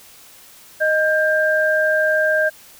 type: tone pair together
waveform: sine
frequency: 621 / 1591.7 Hz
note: D#5 / G6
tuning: -3 / +26 cents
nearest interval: octave + major third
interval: 1629 cents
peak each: -17 dBFS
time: 0.8-2.5 s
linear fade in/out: 20 ms
effects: white hiss -45 dBFS RMS until 2.79 s